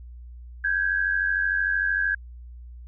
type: tone pair together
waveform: sine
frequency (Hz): 1567 / 1660.2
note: G6 / G#6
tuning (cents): -1 / -1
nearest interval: minor second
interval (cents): 100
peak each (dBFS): -24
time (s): 0.64-2.15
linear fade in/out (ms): 5
effects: added 60 Hz sine -39 dBFS peak until 2.87 s